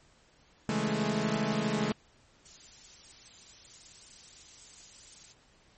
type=chord; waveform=sawtooth; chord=A major seventh; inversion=first; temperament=equal with one note detuned; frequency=138.03 / 164.81 / 207.7 / 220 Hz; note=C#3 / E3 / G#3 / A3; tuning=-7 / 0 / 0 / 0 cents; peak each=-33 / -32 / -28 / -28 dBFS; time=0.69-1.92 s; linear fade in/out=0 ms
type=noise; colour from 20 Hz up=violet; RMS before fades=-42 dBFS; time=2.45-5.33 s; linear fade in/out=10 ms
effects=pink hiss -63 dBFS RMS until 5.77 s + MP3 32 kbps